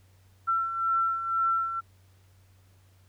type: beating tone pair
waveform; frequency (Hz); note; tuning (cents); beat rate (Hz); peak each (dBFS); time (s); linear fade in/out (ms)
sine; 1346 / 1348; E6 / E6; +36 / +38; 2; -32 / -25; 0.47-1.81; 20
effects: added 94 Hz sine -57 dBFS peak until 3.08 s + pink hiss -66 dBFS RMS until 3.08 s